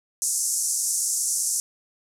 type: band-pass noise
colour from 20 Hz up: pink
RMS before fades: -25 dBFS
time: 0.22-1.6 s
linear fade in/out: 0 ms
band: 5900 to 11000 Hz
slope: 48 dB/octave
effects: none